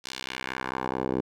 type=tone with band-pass filter sweep; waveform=10% pulse; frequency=64.7 Hz; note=C2; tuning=19 cents flat; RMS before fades=-32 dBFS; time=0.04-1.21 s; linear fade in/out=10 ms; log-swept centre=5100 to 390 Hz; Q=1.3; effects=none